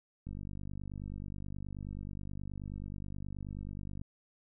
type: click train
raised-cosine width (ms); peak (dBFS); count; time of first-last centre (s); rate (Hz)
5; -30; 186; 0.27-4.015; 49.4
effects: none